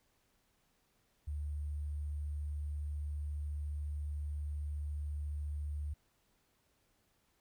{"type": "tone with sample-and-hold", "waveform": "sine", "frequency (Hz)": 73.8, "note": "D2", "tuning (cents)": 9, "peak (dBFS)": -36, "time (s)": [1.27, 5.94], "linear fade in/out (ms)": 10, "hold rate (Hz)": 8820, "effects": ["pink hiss -75 dBFS RMS until 7.4 s"]}